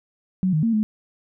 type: tone with pitch steps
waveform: sine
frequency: 186.2 / 155 / 228.2 / 214.7 Hz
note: F#3 / D#3 / A#3 / A3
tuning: +11 / -6 / -37 / -42 cents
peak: -17 dBFS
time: 0.43-0.83 s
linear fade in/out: 0 ms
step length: 100 ms
effects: none